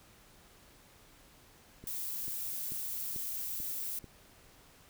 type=click train; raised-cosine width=3 ms; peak=-35 dBFS; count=6; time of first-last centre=1.84-4.043 s; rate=2.27 Hz
type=noise; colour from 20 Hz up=violet; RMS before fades=-38 dBFS; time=1.87-3.99 s; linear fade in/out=2 ms
effects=pink hiss -60 dBFS RMS until 4.89 s